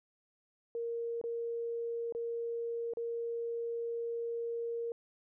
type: tone with dropouts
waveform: sine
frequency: 466.2 Hz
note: A#4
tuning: in tune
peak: -34 dBFS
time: 0.75-4.92 s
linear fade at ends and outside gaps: 1 ms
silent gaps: 1.214-1.239 / 2.124-2.149 / 2.936-2.971 s
effects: none